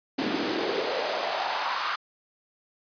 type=noise with high-pass filter sweep; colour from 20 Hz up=pink; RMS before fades=-28 dBFS; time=0.18-1.96 s; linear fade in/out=10 ms; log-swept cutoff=250 to 1200 Hz; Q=3.5; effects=resampled to 11025 Hz